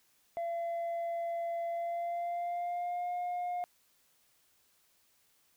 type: tone with pitch glide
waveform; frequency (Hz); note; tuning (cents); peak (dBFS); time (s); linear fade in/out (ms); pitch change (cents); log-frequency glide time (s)
sine; 680 to 712.2; F5 to F5; -46 to +34; -30; 0.37-3.64; 0; +80; 1.67-3.13
effects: tanh soft clip ceiling -32 dBFS + white hiss -70 dBFS RMS until 5.56 s